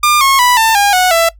sawtooth tone with pitch steps, 1200 / 1087.8 / 986 / 893.8 / 810.2 / 734.4 / 665.7 Hz, D6 / C#6 / B5 / A5 / G#5 / F#5 / E5, +37 / -33 / -3 / +27 / -43 / -13 / +17 cents, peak -4 dBFS, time 0.03-1.29 s, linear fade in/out 5 ms, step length 180 ms, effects noise-tail reverb RT60 0.1 s tail -19 dB re dry + added 50 Hz sine -37 dBFS peak until 1.39 s

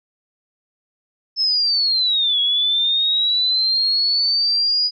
sine linear two-way sweep, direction down then up, 5274 to 3329 to 4937 Hz, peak -15 dBFS, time 1.36-4.91 s, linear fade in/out 50 ms, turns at 2.4 s, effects none

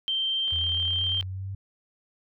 sine tone with pitch glide, 3136 to 3154 Hz, G7 to G7, 0 to +10 cents, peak -24 dBFS, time 0.08-1.21 s, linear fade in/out 0 ms, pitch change +10 cents, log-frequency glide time 0.27-0.6 s
click train, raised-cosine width 0.3 ms, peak -30 dBFS, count 29, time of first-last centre 0.48-1.227 s, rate 37.5 Hz
sine exponential sweep, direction up, 82.41 to 98 Hz, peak -31 dBFS, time 0.52-1.55 s, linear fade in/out 5 ms
effects none

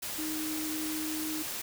sine tone in noise, 311.1 Hz, D#4, in tune, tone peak -34 dBFS, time 0.18-1.43 s, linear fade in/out 10 ms, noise white, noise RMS -37 dBFS, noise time 0.02-1.62 s, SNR 0 dB, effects none

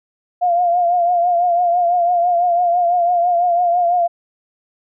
sine tone with vibrato, 701 Hz, F5, 6 cents sharp, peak -12 dBFS, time 0.41-4.08 s, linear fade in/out 20 ms, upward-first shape triangle, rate 6 Hz, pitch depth 58 cents each way, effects none

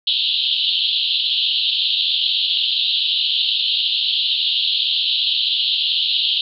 pink band-pass noise, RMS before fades -19 dBFS, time 0.07-6.41 s, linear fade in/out 2 ms, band 2900 to 4200 Hz, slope 96 dB/octave, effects none

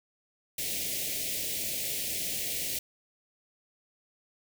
white band-stop noise, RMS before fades -33 dBFS, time 0.58-2.79 s, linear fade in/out 5 ms, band 670 to 2000 Hz, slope 48 dB/octave, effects none

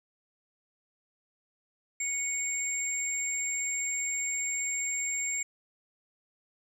sine tone pair together, 2217 / 7401 Hz, C#7 / A#8, 0 / -13 cents, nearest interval octave + major sixth, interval 2087 cents, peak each -33 / -30 dBFS, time 2-5.43 s, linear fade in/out 5 ms, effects tanh soft clip ceiling -22 dBFS + 10-bit

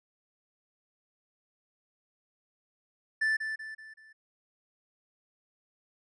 triangle tone with echo, 1760 Hz, A6, in tune, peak -23 dBFS, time 3.21-3.37 s, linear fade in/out 10 ms, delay 190 ms, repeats 4, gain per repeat -7 dB, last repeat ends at 4.13 s, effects resampled to 24000 Hz

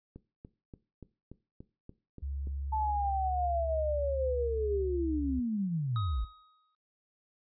click train, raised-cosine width 3 ms, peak -33 dBFS, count 9, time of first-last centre 0.16-2.472 s, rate 3.46 Hz
sine tone with pitch glide, 69.3 to 70.23 Hz, C#2 to C#2, 0 to +23 cents, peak -34 dBFS, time 2.22-5.4 s, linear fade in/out 10 ms, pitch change +23 cents, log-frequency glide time 4.1-5.12 s
sine linear sweep, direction down, 880 to 46.25 Hz, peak -29 dBFS, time 2.72-6.25 s, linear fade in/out 10 ms
square tone with exponential decay, 1258 Hz, D#6, 19 cents sharp, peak -36 dBFS, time 5.96-6.75 s, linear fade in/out 1 ms, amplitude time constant 170 ms
effects noise-tail reverb RT60 0.3 s tail -17 dB re dry + resampled to 11025 Hz

